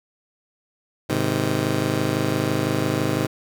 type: chord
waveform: 15% pulse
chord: Ab major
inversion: none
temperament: just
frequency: 103.83 / 129.78 / 155.74 Hz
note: Ab2 / C3 / Eb3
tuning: 0 / -14 / +2 cents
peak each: -20 / -18 / -20 dBFS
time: 1.09-3.27 s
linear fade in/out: 10 ms
effects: none